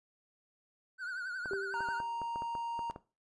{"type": "tone with vibrato", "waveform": "triangle", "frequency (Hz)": 1480, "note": "F#6", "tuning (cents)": 0, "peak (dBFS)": -35, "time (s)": [0.98, 2.02], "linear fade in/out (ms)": 50, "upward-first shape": "triangle", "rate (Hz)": 11, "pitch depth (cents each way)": 100}
{"type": "clicks", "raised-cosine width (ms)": 1, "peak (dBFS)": -29, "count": 12, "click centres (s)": [1.458, 1.534, 1.806, 1.887, 2.002, 2.217, 2.359, 2.421, 2.552, 2.792, 2.899, 2.961]}
{"type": "tone with exponential decay", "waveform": "sine", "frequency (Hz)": 392, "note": "G4", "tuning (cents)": 0, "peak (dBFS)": -33, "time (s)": [1.51, 2.3], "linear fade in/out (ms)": 1, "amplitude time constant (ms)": 170}
{"type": "tone", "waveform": "triangle", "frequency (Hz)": 932.3, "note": "A#5", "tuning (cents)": 0, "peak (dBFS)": -33, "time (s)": [1.74, 2.91], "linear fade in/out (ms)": 0}
{"effects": ["noise-tail reverb RT60 0.3 s tail -17 dB re dry", "resampled to 24000 Hz"]}